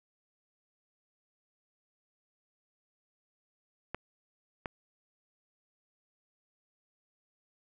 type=clicks; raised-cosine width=0.5 ms; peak=-20 dBFS; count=2; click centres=3.946 / 4.658 s; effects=none